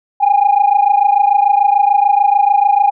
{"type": "tone pair together", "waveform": "sine", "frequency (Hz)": [799.2, 826], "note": ["G5", "G#5"], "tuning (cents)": [33, -10], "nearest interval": "minor second", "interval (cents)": 57, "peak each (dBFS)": -10, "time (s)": [0.2, 2.91], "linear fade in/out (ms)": 20, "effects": ["tanh soft clip ceiling -3 dBFS"]}